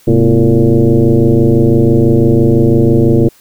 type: tone with frequency modulation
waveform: sine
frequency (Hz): 104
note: G#2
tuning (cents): +3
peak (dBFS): -5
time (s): 0.07-3.29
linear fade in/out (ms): 10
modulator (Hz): 117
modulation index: 3.1
effects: white hiss -46 dBFS RMS until 3.4 s